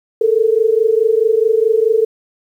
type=tone pair together; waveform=sine; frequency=433.1 / 457.8 Hz; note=A4 / A#4; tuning=-27 / -31 cents; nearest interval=minor second; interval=96 cents; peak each=-13 dBFS; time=0.21-2.05 s; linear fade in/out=5 ms; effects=8-bit